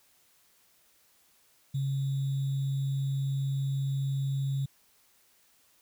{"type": "tone with sample-and-hold", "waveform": "sine", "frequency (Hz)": 136.7, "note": "C#3", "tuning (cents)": -24, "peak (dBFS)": -27, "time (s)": [1.74, 4.66], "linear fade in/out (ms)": 10, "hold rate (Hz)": 3675, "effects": ["white hiss -65 dBFS RMS until 5.81 s"]}